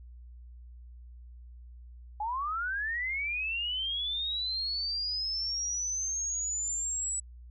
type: linear sweep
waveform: sine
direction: up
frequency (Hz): 818 to 7902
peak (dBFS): -30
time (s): 2.2-7.2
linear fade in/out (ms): 5
effects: added 60 Hz sine -46 dBFS peak until 7.5 s